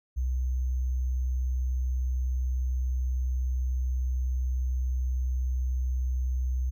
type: tone with sample-and-hold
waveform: sine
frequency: 63.5 Hz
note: B1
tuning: 49 cents sharp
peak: -25 dBFS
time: 0.16-6.71 s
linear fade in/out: 20 ms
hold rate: 6300 Hz
effects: none